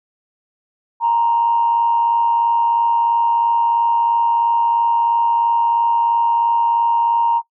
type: tone with amplitude modulation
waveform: sine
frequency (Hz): 932.3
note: A#5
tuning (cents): 0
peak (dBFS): -10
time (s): 1-7.42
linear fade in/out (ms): 50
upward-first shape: sine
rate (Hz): 103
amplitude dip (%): 45
effects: noise-tail reverb RT60 0.1 s tail -19 dB re dry + tanh soft clip ceiling -6 dBFS